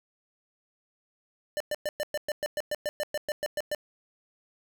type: tone bursts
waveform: square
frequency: 596 Hz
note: D5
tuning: 25 cents sharp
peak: -28 dBFS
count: 16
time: 1.57-3.748 s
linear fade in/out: 0 ms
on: 33 ms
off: 110 ms
effects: none